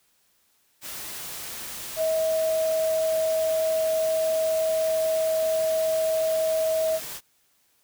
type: tone in noise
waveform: sine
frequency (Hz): 640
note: D#5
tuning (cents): +49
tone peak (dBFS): -21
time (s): 1.96-7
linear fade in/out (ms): 50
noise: white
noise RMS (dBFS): -36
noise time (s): 0.81-7.21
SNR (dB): +12
effects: white hiss -66 dBFS RMS until 7.83 s